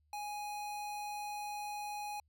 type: tone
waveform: square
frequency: 830.6 Hz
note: G#5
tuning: in tune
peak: -40 dBFS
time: 0.13-2.2 s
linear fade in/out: 2 ms
effects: added 75 Hz sine -70 dBFS peak until 2.28 s